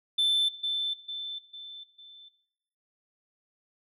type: tone with echo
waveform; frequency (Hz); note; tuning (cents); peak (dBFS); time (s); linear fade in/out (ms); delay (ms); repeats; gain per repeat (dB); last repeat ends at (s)
sine; 3534; A7; +7; -19; 0.18-0.49; 10; 450; 4; -7; 2.29
effects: noise-tail reverb RT60 0.8 s tail -19 dB re dry + tanh soft clip ceiling -21 dBFS